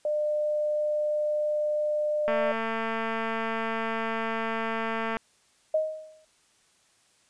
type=tone; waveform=sine; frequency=601 Hz; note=D5; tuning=40 cents sharp; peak=-24 dBFS; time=0.05-2.52 s; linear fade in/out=2 ms
type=click train; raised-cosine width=0.5 ms; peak=-16 dBFS; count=651; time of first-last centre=2.28-5.169 s; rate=225 Hz
type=tone with exponential decay; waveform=sine; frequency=625 Hz; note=D#5; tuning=8 cents sharp; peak=-19 dBFS; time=5.74-6.25 s; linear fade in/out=5 ms; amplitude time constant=110 ms
effects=white hiss -64 dBFS RMS until 7.29 s + resampled to 22050 Hz